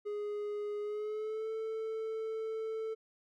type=tone with pitch glide; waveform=triangle; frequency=415.3 to 442.5 Hz; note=G#4 to A4; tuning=0 to +10 cents; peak=-33 dBFS; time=0.05-2.95 s; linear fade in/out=20 ms; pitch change=+110 cents; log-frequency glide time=0.81-1.5 s; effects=none